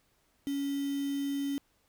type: tone with quantisation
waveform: sine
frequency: 279.9 Hz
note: C#4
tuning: 17 cents sharp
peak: -30 dBFS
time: 0.47-1.58 s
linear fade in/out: 0 ms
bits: 7
effects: pink hiss -71 dBFS RMS until 1.88 s